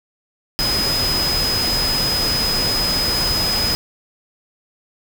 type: tone in noise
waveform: sine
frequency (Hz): 5030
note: D#8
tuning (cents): +18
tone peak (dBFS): -18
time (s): 0.59-3.75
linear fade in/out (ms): 0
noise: pink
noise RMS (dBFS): -23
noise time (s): 0.59-3.75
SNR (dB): +2
effects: none